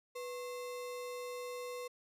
sine tone with sample-and-hold, 493.9 Hz, B4, in tune, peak -40 dBFS, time 0.15-1.88 s, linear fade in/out 10 ms, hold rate 1575 Hz, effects resampled to 32000 Hz

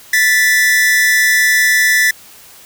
45% pulse tone pair together, 1754 / 1973.7 Hz, A6 / B6, -6 / -2 cents, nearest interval major second, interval 204 cents, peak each -12 dBFS, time 0.13-2.11 s, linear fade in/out 5 ms, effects white hiss -40 dBFS RMS until 2.65 s

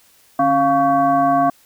sine tone with frequency modulation, 698.5 Hz, F5, in tune, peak -12 dBFS, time 0.39-1.5 s, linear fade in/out 5 ms, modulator 424 Hz, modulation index 1, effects white hiss -53 dBFS RMS until 1.65 s

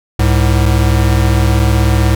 square tone pair together, 67.22 / 106.7 Hz, C2 / G#2, +47 / +47 cents, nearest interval minor sixth, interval 800 cents, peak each -12 dBFS, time 0.19-2.15 s, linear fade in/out 5 ms, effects none

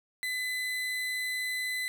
35% pulse tone, 2012 Hz, B6, 32 cents sharp, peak -29 dBFS, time 0.23-1.88 s, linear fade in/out 0 ms, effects none

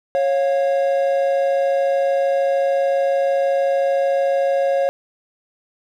triangle tone pair together, 549.6 / 703 Hz, C#5 / F5, -15 / +11 cents, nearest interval major third, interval 426 cents, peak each -14 / -21 dBFS, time 0.15-4.89 s, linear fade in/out 0 ms, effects none

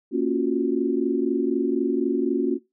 sine chord, Gb major seventh, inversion first, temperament equal with one note detuned, 233.1 / 277.2 / 349.2 / 373.2 Hz, Bb3 / Db4 / F4 / Gb4, 0 / 0 / 0 / +15 cents, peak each -27 / -24 / -25 / -26 dBFS, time 0.11-2.59 s, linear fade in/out 50 ms, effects noise-tail reverb RT60 0.2 s tail -18 dB re dry

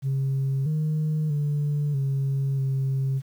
sine tone with pitch steps, 135.5 / 154.4 / 146.5 / 136.8 / 134.6 Hz, C#3 / D#3 / D3 / C#3 / C3, -39 / -13 / -4 / -23 / +49 cents, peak -20 dBFS, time 0.02-3.22 s, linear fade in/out 50 ms, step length 640 ms, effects tanh soft clip ceiling -20 dBFS + 9-bit

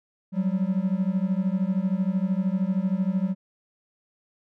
triangle beating tone pair, 182.2 / 195.2 Hz, F#3 / G3, -26 / -7 cents, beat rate 13 Hz, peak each -23 / -23 dBFS, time 0.32-3.35 s, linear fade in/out 50 ms, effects none

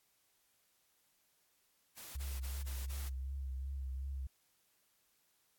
white noise bursts, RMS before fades -50 dBFS, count 5, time 1.96-3.098 s, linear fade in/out 20 ms, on 210 ms, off 22 ms
sine tone with vibrato, 66.8 Hz, C2, 36 cents sharp, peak -38 dBFS, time 2.15-4.27 s, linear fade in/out 5 ms, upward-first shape triangle, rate 2.7 Hz, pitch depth 55 cents each way
effects white hiss -75 dBFS RMS until 5.58 s + AAC 64 kbps

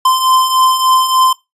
square beating tone pair, 1033 / 1036.4 Hz, C6 / C6, -22 / -17 cents, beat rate 3.4 Hz, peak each -17 / -11 dBFS, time 0.05-1.33 s, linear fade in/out 5 ms, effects noise-tail reverb RT60 0.2 s tail -20 dB re dry + resampled to 32000 Hz

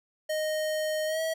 square tone with pitch glide, 620 to 644.5 Hz, D#5 to E5, -6 to -39 cents, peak -28 dBFS, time 0.29-1.34 s, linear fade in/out 10 ms, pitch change +67 cents, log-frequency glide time 1.06-1.21 s, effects none

